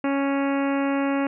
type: harmonic tone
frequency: 277.2 Hz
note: C#4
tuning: in tune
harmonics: 1 / 2 / 3 / 4 / 5 / 6 / 7 / 8 / 9 / 10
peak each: -22 / -28 / -32 / -34 / -36 / -38 / -39 / -40 / -41 / -42 dBFS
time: 0.04-1.27 s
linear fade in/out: 2 ms
effects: none